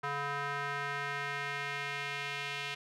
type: tone with band-pass filter sweep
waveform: square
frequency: 142.3 Hz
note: C#3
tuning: 46 cents sharp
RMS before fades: -37 dBFS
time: 0.03-2.75 s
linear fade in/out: 10 ms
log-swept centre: 1300 to 2700 Hz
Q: 1.9
effects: none